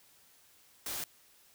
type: noise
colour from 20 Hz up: white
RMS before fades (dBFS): -38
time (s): 0.86-1.04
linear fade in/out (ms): 2
effects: white hiss -63 dBFS RMS until 1.54 s